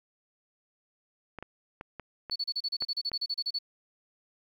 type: clicks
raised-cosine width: 0.5 ms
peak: -25 dBFS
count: 7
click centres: 1.387 / 1.426 / 1.811 / 1.997 / 2.298 / 2.823 / 3.117 s
type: tone bursts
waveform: sine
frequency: 4435 Hz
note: C#8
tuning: in tune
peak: -28 dBFS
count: 16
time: 2.31-3.589 s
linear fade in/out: 10 ms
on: 49 ms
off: 33 ms
effects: 10-bit